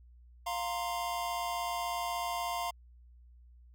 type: chord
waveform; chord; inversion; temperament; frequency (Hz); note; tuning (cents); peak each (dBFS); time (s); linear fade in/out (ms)
square; F suspended fourth; none; just; 698.5 / 931.3 / 1047.7; F5 / Bb5 / C6; 0 / -2 / +2; -37 / -39 / -39; 0.46-2.71; 10
effects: added 60 Hz sine -54 dBFS peak until 3.74 s